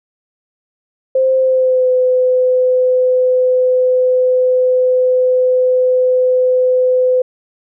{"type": "tone with pitch glide", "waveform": "sine", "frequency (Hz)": [523.3, 507.2], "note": ["C5", "B4"], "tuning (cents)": [0, 46], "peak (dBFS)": -9, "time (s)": [1.15, 7.22], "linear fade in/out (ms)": 5, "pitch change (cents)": -54, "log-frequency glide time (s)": [1.36, 1.9], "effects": []}